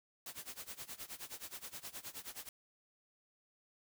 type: noise with tremolo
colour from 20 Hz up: white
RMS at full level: -45 dBFS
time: 0.26-2.49 s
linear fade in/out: 2 ms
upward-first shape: sine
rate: 9.5 Hz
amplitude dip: 90%
effects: none